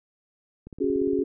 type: click train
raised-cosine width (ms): 3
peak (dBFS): -28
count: 10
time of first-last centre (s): 0.67-1.19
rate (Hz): 17.3
type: chord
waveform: sine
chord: C# suspended fourth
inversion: none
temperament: equal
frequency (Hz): 277.2 / 370 / 415.3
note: C#4 / F#4 / G#4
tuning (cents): 0 / 0 / 0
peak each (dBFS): -26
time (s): 0.8-1.24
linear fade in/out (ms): 10
effects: none